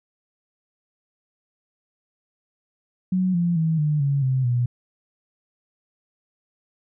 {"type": "tone with pitch steps", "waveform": "sine", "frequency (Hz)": [185, 172.61, 161.05, 150.27, 140.2, 130.81, 122.05], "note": ["F#3", "F3", "E3", "D3", "C#3", "C3", "B2"], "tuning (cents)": [0, -20, -40, 40, 20, 0, -20], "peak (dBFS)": -18, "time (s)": [3.12, 4.66], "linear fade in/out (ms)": 5, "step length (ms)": 220, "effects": []}